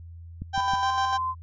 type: click train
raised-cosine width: 5 ms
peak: -22 dBFS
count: 3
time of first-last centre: 0.42-0.736 s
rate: 6.33 Hz
type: tone with tremolo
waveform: 35% pulse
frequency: 784 Hz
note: G5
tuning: in tune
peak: -22 dBFS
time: 0.53-1.18 s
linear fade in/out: 20 ms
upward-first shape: square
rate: 6.7 Hz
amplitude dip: 45%
type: tone with pitch glide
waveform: sine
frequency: 1000 to 1034.1 Hz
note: B5 to C6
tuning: +21 to -21 cents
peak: -25 dBFS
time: 0.55-1.35 s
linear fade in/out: 50 ms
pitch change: +58 cents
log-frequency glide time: 0.82-0.87 s
effects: added 84 Hz sine -40 dBFS peak until 1.42 s + resampled to 16000 Hz